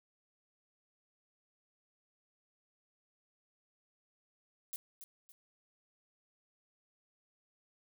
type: noise with echo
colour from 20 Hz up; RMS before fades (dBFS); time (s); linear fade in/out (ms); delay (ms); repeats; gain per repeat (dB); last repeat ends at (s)
violet; -41; 4.73-4.76; 0; 280; 2; -9; 5.32
effects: none